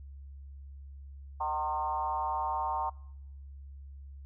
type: tone with frequency modulation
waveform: sine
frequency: 915 Hz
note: A#5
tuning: 32 cents flat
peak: -29 dBFS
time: 1.4-2.9 s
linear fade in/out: 10 ms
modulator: 151 Hz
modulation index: 1.2
effects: noise-tail reverb RT60 0.8 s tail -25 dB re dry + added 69 Hz sine -44 dBFS peak until 4.25 s